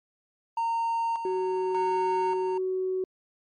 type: tone with tremolo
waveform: triangle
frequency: 920 Hz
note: A#5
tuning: 23 cents flat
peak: -22 dBFS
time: 0.57-2.58 s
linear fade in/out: 5 ms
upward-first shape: square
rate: 0.85 Hz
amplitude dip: 55%
type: tone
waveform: sine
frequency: 373.7 Hz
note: F#4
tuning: 17 cents sharp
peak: -25 dBFS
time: 1.25-3.04 s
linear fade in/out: 2 ms
effects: tanh soft clip ceiling -18 dBFS + MP3 48 kbps